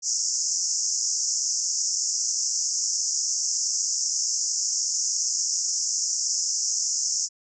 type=band-pass noise; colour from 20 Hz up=white; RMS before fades=-26 dBFS; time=0.02-7.29 s; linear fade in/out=50 ms; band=5200 to 7200 Hz; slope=96 dB/octave; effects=none